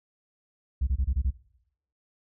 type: tone bursts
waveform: sine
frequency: 65.41 Hz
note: C2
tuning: in tune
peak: -20 dBFS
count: 6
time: 0.81-1.306 s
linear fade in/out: 10 ms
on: 61 ms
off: 26 ms
effects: noise-tail reverb RT60 0.7 s tail -18 dB re dry + tanh soft clip ceiling -20 dBFS